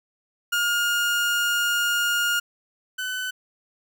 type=tone pair in turn; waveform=30% pulse; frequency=1420 / 1507.7 Hz; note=F6 / F#6; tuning=+28 / +32 cents; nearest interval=minor second; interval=104 cents; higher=second; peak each=-18 / -24 dBFS; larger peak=first; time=0.52-2.4 / 2.98-3.31 s; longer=first; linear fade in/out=10 ms; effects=none